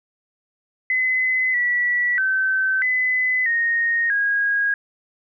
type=tone with pitch steps; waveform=sine; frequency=2029 / 1950 / 1539 / 2014 / 1859 / 1640 Hz; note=B6 / B6 / G6 / B6 / A#6 / G#6; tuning=+46 / -23 / -32 / +33 / -5 / -22 cents; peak=-17 dBFS; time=0.9-4.74 s; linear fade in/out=2 ms; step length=640 ms; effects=none